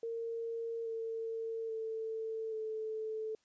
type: tone with pitch steps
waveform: sine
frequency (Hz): 459.3 / 451.9 / 444.7 / 437.5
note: A#4 / A4 / A4 / A4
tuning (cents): -26 / +46 / +18 / -10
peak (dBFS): -36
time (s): 0.03-3.35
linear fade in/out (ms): 2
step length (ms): 830
effects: white hiss -75 dBFS RMS until 3.44 s + resampled to 16000 Hz